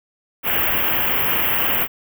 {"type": "band-stop noise", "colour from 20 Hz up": "white", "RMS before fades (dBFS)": -19, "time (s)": [0.43, 1.88], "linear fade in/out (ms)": 50, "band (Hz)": [3200, 13000], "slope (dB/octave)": 96, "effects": []}